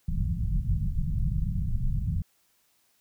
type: low-pass noise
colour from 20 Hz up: pink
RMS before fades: -27 dBFS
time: 0.08-2.22 s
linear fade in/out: 5 ms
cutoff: 180 Hz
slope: 48 dB/octave
effects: white hiss -68 dBFS RMS until 3 s